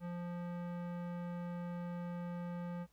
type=tone with low-pass filter; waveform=square; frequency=174.61 Hz; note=F3; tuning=in tune; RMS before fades=-42 dBFS; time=0-2.87 s; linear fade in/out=50 ms; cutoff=1500 Hz; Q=0.79; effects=added 60 Hz sine -70 dBFS peak until 2.92 s + pink hiss -75 dBFS RMS until 2.92 s